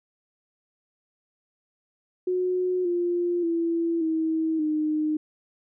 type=tone with pitch steps; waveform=sine; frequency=365 / 349.5 / 334.7 / 320.5 / 306.9 Hz; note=F#4 / F4 / E4 / E4 / D#4; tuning=-24 / +1 / +26 / -49 / -24 cents; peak=-22 dBFS; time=2.27-5.17 s; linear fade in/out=5 ms; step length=580 ms; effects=none